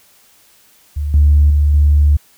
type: tone with level steps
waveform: sine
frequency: 73.42 Hz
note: D2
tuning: in tune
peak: -16 / -5 / -8 / -6 dBFS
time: 0.96-2.17 s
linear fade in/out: 10 ms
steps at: 1.14 / 1.5 / 1.74 s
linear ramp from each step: 2 ms
effects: tanh soft clip ceiling -2 dBFS + white hiss -50 dBFS RMS until 2.37 s